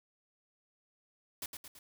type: noise with echo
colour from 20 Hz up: white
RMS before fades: -40 dBFS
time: 1.42-1.46 s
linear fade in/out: 2 ms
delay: 110 ms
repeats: 3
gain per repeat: -5 dB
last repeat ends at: 1.79 s
effects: none